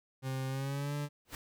40% pulse tone with pitch glide, 132.2 to 145.84 Hz, C3 to D3, +18 to -12 cents, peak -33 dBFS, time 0.22-1.09 s, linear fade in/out 50 ms, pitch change +170 cents, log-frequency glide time 0.48-0.95 s
pink noise with exponential growth, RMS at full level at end -38 dBFS, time 1.25-1.35 s, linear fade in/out 1 ms, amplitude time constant 20 ms
effects none

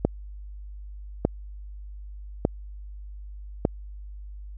click train, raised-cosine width 2 ms, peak -6 dBFS, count 4, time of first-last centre 0.05-3.651 s, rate 0.833 Hz, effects added 50 Hz sine -37 dBFS peak until 4.57 s

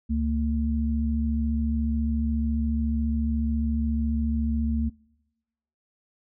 sine tone pair together, 70.96 / 227.1 Hz, C#2 / A#3, +41 / -45 cents, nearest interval octave + minor sixth, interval 2014 cents, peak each -25 dBFS, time 0.09-4.9 s, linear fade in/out 20 ms, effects noise-tail reverb RT60 1.0 s tail -24 dB re dry

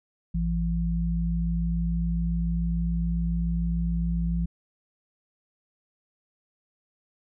sine tone pair together, 56.46 / 169.5 Hz, A1 / E3, +45 / +49 cents, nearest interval octave + perfect fifth, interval 1904 cents, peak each -26 dBFS, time 0.34-4.46 s, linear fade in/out 10 ms, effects none

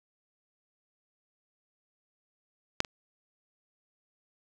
clicks, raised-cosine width 0.2 ms, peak -7 / -23 dBFS, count 2, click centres 2.804 / 2.848 s, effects none

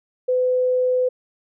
sine tone, 505 Hz, B4, 39 cents sharp, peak -16 dBFS, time 0.28-1.09 s, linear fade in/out 10 ms, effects none

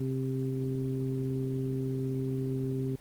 harmonic tone, 131.8 Hz, C3, 13 cents sharp, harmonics 1 / 2 / 3, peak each -31 / -34 / -36 dBFS, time 0-2.96 s, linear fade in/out 5 ms, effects pink hiss -56 dBFS RMS until 3 s + Opus 24 kbps

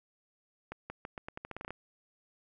accelerating click train, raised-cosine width 0.5 ms, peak -25 dBFS, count 13, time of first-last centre 0.72-1.706 s, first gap 180 ms, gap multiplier 0.84, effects none

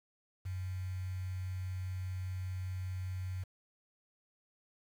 sine tone with quantisation, 92.5 Hz, F#2, in tune, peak -36 dBFS, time 0.45-3.44 s, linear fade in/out 10 ms, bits 9, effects none

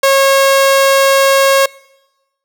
sawtooth tone, 545 Hz, C#5, 29 cents flat, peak -3 dBFS, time 0.03-1.66 s, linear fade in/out 5 ms, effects noise-tail reverb RT60 1.0 s tail -24 dB re dry

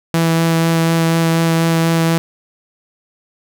sawtooth tone with vibrato, 164.81 Hz, E3, in tune, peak -8 dBFS, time 0.14-2.18 s, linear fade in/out 0 ms, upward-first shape sine, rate 4.1 Hz, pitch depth 9 cents each way, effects none

